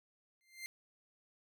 sawtooth tone with exponential growth, 2093 Hz, C7, in tune, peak -36 dBFS, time 0.41-0.66 s, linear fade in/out 0 ms, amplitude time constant 54 ms, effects none

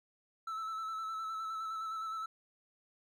triangle tone with vibrato, 1313 Hz, E6, 7 cents flat, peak -35 dBFS, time 0.47-2.26 s, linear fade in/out 5 ms, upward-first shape square, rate 9.7 Hz, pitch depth 22 cents each way, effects none

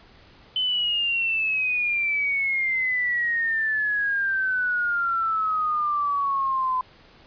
sine exponential sweep, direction down, 3052 to 1013 Hz, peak -21 dBFS, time 0.56-6.81 s, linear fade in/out 2 ms, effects pink hiss -52 dBFS RMS until 7.26 s + resampled to 11025 Hz

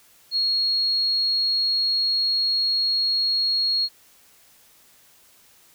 sine tone, 4300 Hz, C8, 47 cents sharp, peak -19 dBFS, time 0.31-3.89 s, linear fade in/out 50 ms, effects white hiss -55 dBFS RMS until 5.74 s

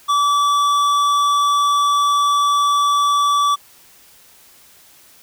sine tone with tanh clipping, 1153 Hz, D6, 32 cents flat, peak -15 dBFS, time 0.08-3.56 s, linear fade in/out 20 ms, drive 14 dB, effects white hiss -48 dBFS RMS until 5.22 s

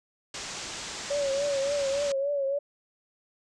white low-pass noise, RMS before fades -38 dBFS, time 0.34-2.12 s, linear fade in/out 2 ms, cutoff 7700 Hz, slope 48 dB/octave
sine tone with vibrato, 560 Hz, C#5, 18 cents sharp, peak -25 dBFS, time 1.1-2.59 s, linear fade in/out 10 ms, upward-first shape triangle, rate 3.5 Hz, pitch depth 74 cents each way
effects none

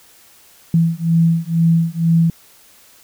sine beating tone pair, 164.81 / 166.91 Hz, E3 / E3, 0 / +22 cents, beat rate 2.1 Hz, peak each -15 dBFS, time 0.74-2.3 s, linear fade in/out 2 ms, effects white hiss -48 dBFS RMS until 3.03 s

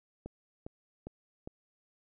click train, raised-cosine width 2 ms, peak -28 dBFS, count 4, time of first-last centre 0.26-1.475 s, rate 2.47 Hz, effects none

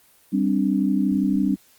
sine chord, G suspended fourth, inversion none, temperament equal, 196 / 261.6 / 293.7 Hz, G3 / C4 / D4, 0 / 0 / 0 cents, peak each -21 / -23 / -23 dBFS, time 0.32-1.56 s, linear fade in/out 20 ms, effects white hiss -56 dBFS RMS until 1.78 s + Opus 24 kbps

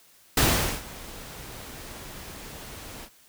pink noise with ADSR envelope, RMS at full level -19 dBFS, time 0.37-3.1 s, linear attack 4 ms, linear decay 440 ms, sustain -22 dB, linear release 69 ms, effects white hiss -57 dBFS RMS until 3.28 s

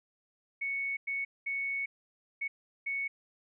sine tone bursts at uneven times, 2217 Hz, C#7, in tune, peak -31 dBFS, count 5, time 0.61-0.97 / 1.07-1.25 / 1.46-1.86 / 2.41-2.48 / 2.86-3.08 s, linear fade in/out 10 ms, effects none

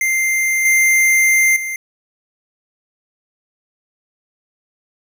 square tone with level steps, 2093 Hz, C7, in tune, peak -15 / -11 / -22 dBFS, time 0.01-1.76 s, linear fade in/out 2 ms, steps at 0.65 / 1.56 s, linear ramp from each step 5 ms, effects none

